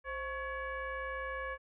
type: tone with frequency modulation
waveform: sine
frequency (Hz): 1108.7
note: C#6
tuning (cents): 0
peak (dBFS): -36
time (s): 0.04-1.58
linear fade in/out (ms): 50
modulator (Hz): 583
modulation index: 1.5
effects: none